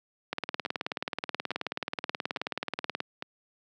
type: two click trains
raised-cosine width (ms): 0.3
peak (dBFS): -18 / -14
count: 4 / 51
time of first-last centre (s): 0.66-3.224 / 0.33-3.004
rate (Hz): 1.17 / 18.7
effects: high-pass 200 Hz 12 dB/octave